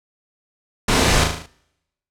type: noise with echo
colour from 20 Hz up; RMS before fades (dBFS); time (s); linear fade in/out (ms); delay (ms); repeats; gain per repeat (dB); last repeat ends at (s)
pink; -17; 0.88-1.24; 5; 37; 6; -4; 1.462
effects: noise-tail reverb RT60 0.9 s tail -25 dB re dry + low-pass 8000 Hz 12 dB/octave